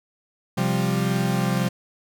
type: chord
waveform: 40% pulse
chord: C suspended fourth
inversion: none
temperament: equal with one note detuned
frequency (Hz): 130.81 / 174.61 / 196.56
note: C3 / F3 / G3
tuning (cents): 0 / 0 / +5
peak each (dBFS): -24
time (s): 0.57-1.69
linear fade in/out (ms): 10
effects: none